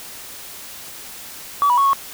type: tone with pitch steps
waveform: sine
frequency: 1143 / 975 / 1108 / 1100 Hz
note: D6 / B5 / C#6 / C#6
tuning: -47 / -23 / -1 / -14 cents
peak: -11 dBFS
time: 1.62-1.932 s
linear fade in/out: 0 ms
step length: 78 ms
effects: tanh soft clip ceiling -9 dBFS + white hiss -36 dBFS RMS until 2.13 s